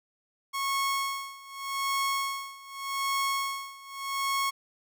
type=tone with tremolo; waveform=sawtooth; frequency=1097 Hz; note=C#6; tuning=18 cents flat; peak=-22 dBFS; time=0.53-4.51 s; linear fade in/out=20 ms; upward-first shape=sine; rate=0.84 Hz; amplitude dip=90%; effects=none